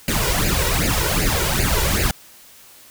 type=noise with flanger; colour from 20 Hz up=pink; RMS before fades=-19 dBFS; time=0.08-2.11 s; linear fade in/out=2 ms; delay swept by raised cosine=0.43 to 2.13 ms; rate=2.6 Hz; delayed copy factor=+0.8; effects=white hiss -46 dBFS RMS until 2.9 s